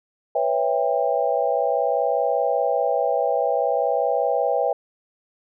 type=chord; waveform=sine; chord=C# half-diminished seventh; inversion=third; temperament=equal with one note detuned; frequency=493.9 / 554.4 / 659.3 / 798.2 Hz; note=B4 / C#5 / E5 / G5; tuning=0 / 0 / 0 / +31 cents; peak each=-24 dBFS; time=0.35-4.73 s; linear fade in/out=5 ms; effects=none